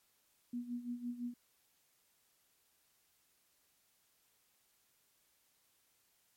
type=tone with tremolo; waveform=sine; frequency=242 Hz; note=B3; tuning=35 cents flat; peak=-36 dBFS; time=0.53-1.34 s; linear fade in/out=5 ms; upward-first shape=sine; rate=5.9 Hz; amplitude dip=75%; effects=white hiss -74 dBFS RMS until 6.36 s + MP3 64 kbps